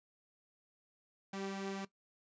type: tone pair together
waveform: sawtooth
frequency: 196 / 387.7 Hz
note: G3 / G4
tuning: 0 / -19 cents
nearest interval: octave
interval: 1181 cents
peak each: -37 / -40 dBFS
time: 1.33-1.85 s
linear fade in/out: 5 ms
effects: noise-tail reverb RT60 0.1 s tail -17 dB re dry + resampled to 16000 Hz